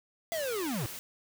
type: linear sweep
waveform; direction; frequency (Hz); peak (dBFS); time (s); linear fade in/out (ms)
square; down; 684 to 98; -32; 0.32-0.86; 0
type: noise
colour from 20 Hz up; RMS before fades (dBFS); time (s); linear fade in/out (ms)
white; -42; 0.32-0.99; 0
effects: none